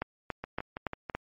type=two click trains; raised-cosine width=0.5 ms; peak=-16 / -21 dBFS; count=5 / 5; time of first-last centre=0.02-1.15 / 0.44-1.098 s; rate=3.54 / 6.08 Hz; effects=MP3 32 kbps